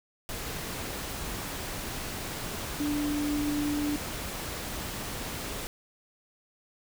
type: tone in noise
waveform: sine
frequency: 293.7 Hz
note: D4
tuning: in tune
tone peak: -27 dBFS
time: 2.8-3.96 s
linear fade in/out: 0 ms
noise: pink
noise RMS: -36 dBFS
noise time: 0.29-5.67 s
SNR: +6 dB
effects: none